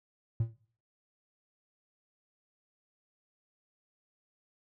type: tone with exponential decay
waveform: triangle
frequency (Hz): 113.5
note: A#2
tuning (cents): -46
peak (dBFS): -20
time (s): 0.4-0.54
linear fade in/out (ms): 5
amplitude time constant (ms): 29
effects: noise-tail reverb RT60 0.5 s tail -22 dB re dry + tanh soft clip ceiling -19 dBFS